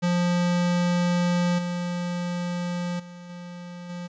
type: tone with level steps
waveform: square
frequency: 175.9 Hz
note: F3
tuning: 13 cents sharp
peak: -21 / -27 / -40 / -37 / -33 dBFS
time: 0.02-4.08 s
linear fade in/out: 20 ms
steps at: 1.58 / 2.99 / 3.29 / 3.89 s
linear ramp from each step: 10 ms
effects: resampled to 16000 Hz + 10-bit